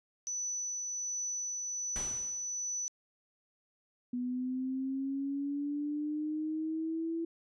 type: tone with tremolo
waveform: sine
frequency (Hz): 5970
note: F#8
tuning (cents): +15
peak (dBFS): -33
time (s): 0.27-2.88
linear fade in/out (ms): 0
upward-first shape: triangle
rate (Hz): 1.3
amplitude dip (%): 25
type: noise with exponential decay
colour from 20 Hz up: pink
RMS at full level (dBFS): -40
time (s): 1.96-2.61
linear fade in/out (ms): 0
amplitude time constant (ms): 140
type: linear sweep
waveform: sine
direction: up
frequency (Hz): 245.2 to 333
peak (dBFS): -32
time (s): 4.13-7.25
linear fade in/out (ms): 5
effects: resampled to 24000 Hz